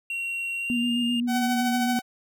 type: tone with pitch glide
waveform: triangle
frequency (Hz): 2744 to 2816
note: F7 to F7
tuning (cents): -31 to +14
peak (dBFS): -26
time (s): 0.1-1.2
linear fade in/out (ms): 2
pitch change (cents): +45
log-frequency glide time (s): 0.57-0.93
type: tone with vibrato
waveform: sine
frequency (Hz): 240.1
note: B3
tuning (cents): -49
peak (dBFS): -23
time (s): 0.7-1.99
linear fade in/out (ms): 0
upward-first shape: square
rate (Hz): 7.7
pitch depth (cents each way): 22
type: tone with tremolo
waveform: sawtooth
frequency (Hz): 755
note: F#5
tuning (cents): +35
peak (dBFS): -20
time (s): 1.27-2.02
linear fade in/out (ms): 50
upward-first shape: triangle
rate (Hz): 13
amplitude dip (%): 45
effects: none